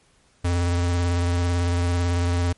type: tone with vibrato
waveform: square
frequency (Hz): 87.31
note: F2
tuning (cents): 0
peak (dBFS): -20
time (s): 0.44-2.53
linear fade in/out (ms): 10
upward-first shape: triangle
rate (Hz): 18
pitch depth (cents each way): 31
effects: pink hiss -60 dBFS RMS until 2.57 s + MP3 48 kbps